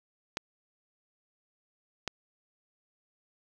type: clicks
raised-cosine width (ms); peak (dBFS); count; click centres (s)
0.2; -14; 2; 0.371 / 2.077
effects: none